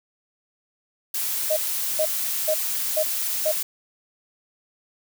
blue noise, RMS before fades -26 dBFS, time 1.14-3.63 s, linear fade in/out 5 ms
sine tone bursts, 622.3 Hz, D#5, in tune, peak -19 dBFS, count 5, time 1.5-3.52 s, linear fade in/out 10 ms, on 68 ms, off 420 ms
effects none

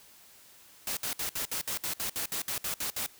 white noise bursts, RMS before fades -33 dBFS, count 14, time 0.87-3.063 s, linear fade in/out 2 ms, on 100 ms, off 61 ms, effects white hiss -56 dBFS RMS until 3.19 s

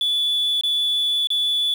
sine tone with dropouts, 3451 Hz, A7, 34 cents flat, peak -16 dBFS, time 0.01-1.74 s, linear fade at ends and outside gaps 2 ms, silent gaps 0.611-0.635 / 1.272-1.303 s, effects tanh soft clip ceiling -16 dBFS + 7-bit

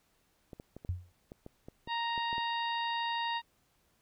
clicks, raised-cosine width 2 ms, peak -32 dBFS, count 11, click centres 0.532 / 0.599 / 0.766 / 0.849 / 1.319 / 1.464 / 1.685 / 1.875 / 2.178 / 2.329 / 2.381 s
sine tone with exponential decay, 89.4 Hz, F2, 41 cents sharp, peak -27 dBFS, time 0.89-1.12 s, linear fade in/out 0 ms, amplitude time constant 50 ms
harmonic tone, 932.3 Hz, A#5, in tune, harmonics 1 / 2 / 3 / 4 / 5, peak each -33 / -39 / -41 / -41 / -49 dBFS, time 1.87-3.42 s, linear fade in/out 50 ms
effects pink hiss -72 dBFS RMS until 4.01 s

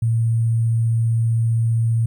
sine tone with sample-and-hold, 114.4 Hz, A#2, 32 cents flat, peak -15 dBFS, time 0.02-2.06 s, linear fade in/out 5 ms, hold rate 8820 Hz, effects none

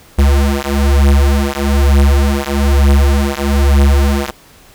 square beating tone pair, 69.3 / 70.4 Hz, C#2 / C#2, 0 / +27 cents, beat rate 1.1 Hz, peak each -12 dBFS, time 0.18-4.31 s, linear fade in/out 10 ms, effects pink hiss -43 dBFS RMS until 4.74 s

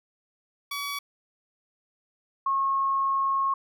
15% pulse / sine tone pair in turn, 1136 / 1087.7 Hz, C#6 / C#6, +42 / -33 cents, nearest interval minor second, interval 75 cents, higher first, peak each -24 / -22 dBFS, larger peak second, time 0.71-0.99 / 2.46-3.54 s, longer second, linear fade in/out 5 ms, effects none

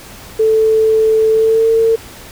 sine tone with pitch glide, 440 to 451.6 Hz, A4 to A4, 0 to +45 cents, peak -8 dBFS, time 0.39-1.96 s, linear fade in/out 10 ms, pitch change +45 cents, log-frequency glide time 1.29-1.7 s, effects pink hiss -35 dBFS RMS until 2.31 s

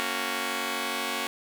5% pulse chord, F# major, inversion first, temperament just, 231.2 / 277.5 / 370 Hz, A#3 / C#4 / F#4, -14 / +2 / 0 cents, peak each -22 dBFS, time 0-1.27 s, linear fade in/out 0 ms, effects none

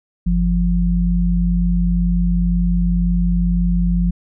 sine tone pair together, 49 / 174.61 Hz, G1 / F3, 0 / 0 cents, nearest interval octave + minor seventh, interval 2200 cents, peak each -16 dBFS, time 0.26-4.11 s, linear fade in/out 10 ms, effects none

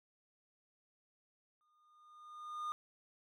triangle tone with exponential growth, 1219 Hz, D#6, 36 cents flat, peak -34 dBFS, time 1.61-2.72 s, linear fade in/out 0 ms, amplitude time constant 240 ms, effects none

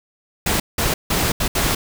pink noise bursts at uneven times, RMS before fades -19 dBFS, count 5, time 0.46-0.6 / 0.78-0.94 / 1.1-1.32 / 1.4-1.48 / 1.55-1.75 s, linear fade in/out 5 ms, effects none

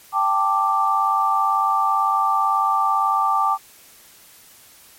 sine chord, G suspended second, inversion none, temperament just, 784 / 882 / 1176 Hz, G5 / A5 / D6, 0 / +4 / +2 cents, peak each -22 / -22 / -18 dBFS, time 0.12-3.58 s, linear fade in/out 50 ms, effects white hiss -48 dBFS RMS until 4.98 s + MP3 64 kbps

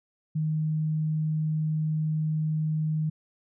sine tone, 155.56 Hz, D#3, in tune, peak -24 dBFS, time 0.35-3.1 s, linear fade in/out 10 ms, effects none

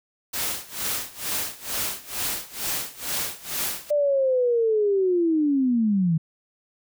white noise with tremolo, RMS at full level -26 dBFS, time 0.33-3.91 s, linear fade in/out 10 ms, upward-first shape sine, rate 2.2 Hz, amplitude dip 90%
sine linear sweep, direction down, 597 to 154.9 Hz, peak -18 dBFS, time 3.9-6.18 s, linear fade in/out 10 ms
effects none

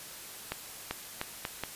accelerating click train, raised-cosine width 0.3 ms, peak -16 dBFS, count 5, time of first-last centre 0.52-1.637 s, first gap 390 ms, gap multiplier 0.78, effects white hiss -45 dBFS RMS until 1.75 s + resampled to 32000 Hz

